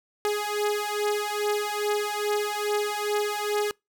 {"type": "beating tone pair", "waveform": "sawtooth", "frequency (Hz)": [415.3, 417.7], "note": ["G#4", "G#4"], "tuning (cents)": [0, 10], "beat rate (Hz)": 2.4, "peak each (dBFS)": -24, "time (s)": [0.25, 3.71], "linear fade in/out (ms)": 0, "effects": ["noise-tail reverb RT60 0.2 s tail -26 dB re dry"]}